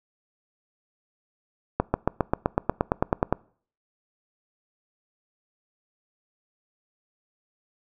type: accelerating click train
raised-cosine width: 1 ms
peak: -6 dBFS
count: 14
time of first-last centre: 1.8-3.326 s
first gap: 140 ms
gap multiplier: 0.97
effects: noise-tail reverb RT60 0.5 s tail -24 dB re dry